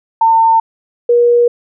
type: tone pair in turn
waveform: sine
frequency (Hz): 903 / 478.3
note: A5 / A#4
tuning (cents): +45 / +44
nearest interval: major seventh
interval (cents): 1101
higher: first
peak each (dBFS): -6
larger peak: neither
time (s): 0.21-0.6 / 1.09-1.48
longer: neither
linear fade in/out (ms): 5
effects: none